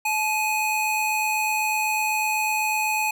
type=tone pair together; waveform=square; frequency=862 / 2498 Hz; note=A5 / D#7; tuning=-36 / +6 cents; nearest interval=octave + tritone; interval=1842 cents; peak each=-25 dBFS; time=0.05-3.11 s; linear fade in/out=5 ms; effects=none